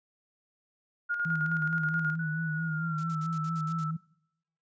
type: tone with tremolo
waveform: sine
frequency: 1424 Hz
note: F6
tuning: 33 cents sharp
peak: -26 dBFS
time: 1.09-2.16 s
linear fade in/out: 20 ms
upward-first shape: square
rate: 9.4 Hz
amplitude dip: 45%
type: tone with vibrato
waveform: sine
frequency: 159.8 Hz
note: D#3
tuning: 47 cents sharp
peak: -30 dBFS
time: 1.25-3.97 s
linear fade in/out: 10 ms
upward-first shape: sine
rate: 4.5 Hz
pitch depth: 57 cents each way
type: tone with pitch glide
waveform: sine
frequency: 1473 to 1319.9 Hz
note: F#6 to E6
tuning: -8 to +2 cents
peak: -34 dBFS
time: 2.19-3.91 s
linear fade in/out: 5 ms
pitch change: -190 cents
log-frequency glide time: 2.49-3.19 s
type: noise bursts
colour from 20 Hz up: blue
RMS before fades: -46 dBFS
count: 8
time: 2.98-3.84 s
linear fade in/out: 2 ms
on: 55 ms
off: 60 ms
effects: noise-tail reverb RT60 0.8 s tail -23 dB re dry + resampled to 16000 Hz